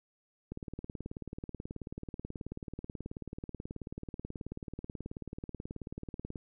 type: click train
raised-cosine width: 3 ms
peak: -27 dBFS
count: 109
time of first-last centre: 0.52-6.358 s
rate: 18.5 Hz
effects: none